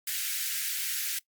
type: high-pass noise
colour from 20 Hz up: white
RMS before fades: -32 dBFS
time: 0.07-1.19 s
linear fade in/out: 5 ms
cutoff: 1500 Hz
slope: 48 dB/octave
effects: noise-tail reverb RT60 0.1 s tail -21 dB re dry + Opus 48 kbps